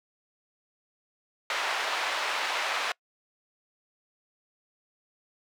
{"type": "band-pass noise", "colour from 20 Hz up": "pink", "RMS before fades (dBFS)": -30, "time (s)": [1.5, 2.92], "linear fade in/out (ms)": 2, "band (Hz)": [810, 3500], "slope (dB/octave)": 12, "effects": ["noise-tail reverb RT60 0.1 s tail -25 dB re dry", "high-pass 400 Hz 12 dB/octave"]}